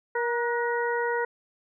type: harmonic tone with a mistuned harmonic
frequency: 473.6 Hz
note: A#4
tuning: 27 cents sharp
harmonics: 1 / 2 / 3 / 4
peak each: -27 / -30 / -32 / -33 dBFS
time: 0.15-1.25 s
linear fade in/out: 5 ms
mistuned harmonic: 3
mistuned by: +50 cents
effects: none